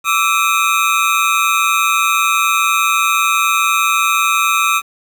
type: ring-modulated tone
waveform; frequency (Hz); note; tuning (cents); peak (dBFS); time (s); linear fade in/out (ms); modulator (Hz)
25% pulse; 1243; D#6; -2; -5; 0.04-4.82; 50; 80
effects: 7-bit